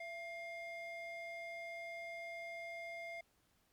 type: ring-modulated tone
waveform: triangle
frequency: 1396.9 Hz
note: F6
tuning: in tune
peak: -39 dBFS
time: 0-3.21 s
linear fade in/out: 5 ms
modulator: 723 Hz
effects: pink hiss -75 dBFS RMS until 3.72 s + MP3 96 kbps